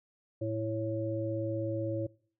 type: harmonic tone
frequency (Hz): 110.5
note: A2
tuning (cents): +8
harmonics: 1 / 3 / 5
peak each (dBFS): -35 / -35 / -35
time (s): 0.41-2.07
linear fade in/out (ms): 10
effects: noise-tail reverb RT60 0.5 s tail -22 dB re dry

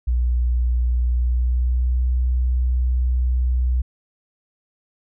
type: tone with pitch glide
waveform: sine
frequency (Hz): 60.6 to 62.27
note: B1 to B1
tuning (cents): -32 to +15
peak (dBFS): -16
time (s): 0.07-3.82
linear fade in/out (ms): 10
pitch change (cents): +47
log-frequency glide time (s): 1.07-2.04
effects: none

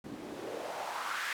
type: noise with band-pass filter sweep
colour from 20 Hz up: white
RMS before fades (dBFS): -39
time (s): 0.04-1.33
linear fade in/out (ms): 2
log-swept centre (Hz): 210 to 1800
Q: 2.4
effects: none

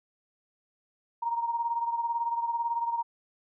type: beating tone pair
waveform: sine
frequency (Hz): 932.3 / 950.3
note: A#5 / A#5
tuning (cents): 0 / +33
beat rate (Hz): 18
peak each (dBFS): -28 / -34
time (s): 1.22-3.03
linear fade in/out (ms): 10
effects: none

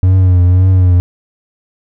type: tone with vibrato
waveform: triangle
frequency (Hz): 91.4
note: F#2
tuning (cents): -21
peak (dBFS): -3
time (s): 0.03-1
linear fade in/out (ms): 0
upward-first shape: triangle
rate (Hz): 1.9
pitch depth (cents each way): 59
effects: none

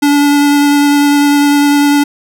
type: tone with vibrato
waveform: square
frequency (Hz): 287.9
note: D4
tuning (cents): -34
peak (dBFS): -7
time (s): 0.02-2.04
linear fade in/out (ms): 10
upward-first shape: sine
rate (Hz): 10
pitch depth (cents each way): 10
effects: none

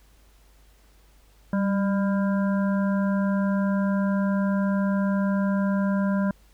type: harmonic tone with a mistuned harmonic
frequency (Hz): 200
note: G3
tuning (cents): +35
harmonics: 1 / 3 / 5 / 7 / 8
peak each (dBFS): -21 / -31 / -35 / -38 / -39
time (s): 1.53-6.31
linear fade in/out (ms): 2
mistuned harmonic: 1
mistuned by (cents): -41
effects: added 50 Hz sine -54 dBFS peak until 6.53 s + pink hiss -61 dBFS RMS until 6.53 s

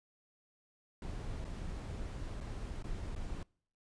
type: noise with dropouts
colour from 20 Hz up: brown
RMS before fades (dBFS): -41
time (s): 1.02-3.43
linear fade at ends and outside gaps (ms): 2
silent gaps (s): 1.445-1.449 / 2.404-2.409 / 2.825-2.841 / 3.151-3.161
effects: noise-tail reverb RT60 0.5 s tail -25 dB re dry + resampled to 22050 Hz

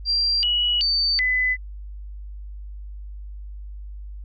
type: tone with pitch steps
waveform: sine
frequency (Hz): 4734 / 2926 / 4580 / 2008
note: D8 / F#7 / D8 / B6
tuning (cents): +13 / -20 / -44 / +28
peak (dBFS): -18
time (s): 0.05-1.57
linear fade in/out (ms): 50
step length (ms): 380
effects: added 50 Hz sine -33 dBFS peak until 4.24 s

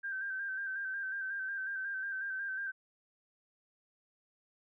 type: tone with vibrato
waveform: sine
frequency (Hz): 1568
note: G6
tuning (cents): 0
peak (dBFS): -35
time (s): 0.03-2.72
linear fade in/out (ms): 20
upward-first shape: square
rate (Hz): 5.5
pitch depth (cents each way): 35
effects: none

